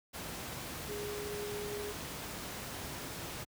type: tone in noise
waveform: sine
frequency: 413.9 Hz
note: G#4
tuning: 6 cents flat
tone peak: -39 dBFS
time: 0.88-1.93 s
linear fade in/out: 20 ms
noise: pink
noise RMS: -42 dBFS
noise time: 0.13-3.45 s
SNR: 0 dB
effects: high-pass 60 Hz 12 dB/octave